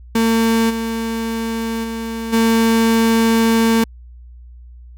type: tone with level steps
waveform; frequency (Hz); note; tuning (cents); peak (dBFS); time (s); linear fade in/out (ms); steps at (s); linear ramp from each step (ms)
35% pulse; 226.7; A#3; -48; -11 / -18 / -21 / -10; 0.15-3.84; 5; 0.69 / 1.83 / 2.32; 20
effects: added 60 Hz sine -36 dBFS peak until 4.97 s